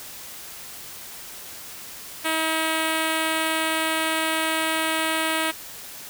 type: tone with notch filter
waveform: 5% pulse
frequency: 319.6 Hz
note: D#4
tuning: 47 cents sharp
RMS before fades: -24 dBFS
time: 2.24-5.52 s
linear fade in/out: 20 ms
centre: 5100 Hz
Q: 1.6
effects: white hiss -39 dBFS RMS until 6.09 s